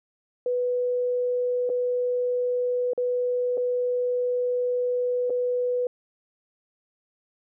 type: tone with dropouts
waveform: sine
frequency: 493.9 Hz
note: B4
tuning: in tune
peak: -22 dBFS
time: 0.46-5.87 s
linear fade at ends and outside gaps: 2 ms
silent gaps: 1.693-1.699 / 2.934-2.977 / 3.573-3.578 / 5.298-5.303 s
effects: none